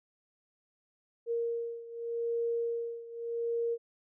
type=beating tone pair; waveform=sine; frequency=466.2 / 467.03 Hz; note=A#4 / A#4; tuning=0 / +3 cents; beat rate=0.83 Hz; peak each=-33 / -36 dBFS; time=1.26-3.78 s; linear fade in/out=50 ms; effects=none